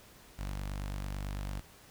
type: tone with notch filter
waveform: sawtooth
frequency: 49 Hz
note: G1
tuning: in tune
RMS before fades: -38 dBFS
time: 0.38-1.61 s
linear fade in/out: 20 ms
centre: 400 Hz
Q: 1.5
effects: pink hiss -57 dBFS RMS until 1.9 s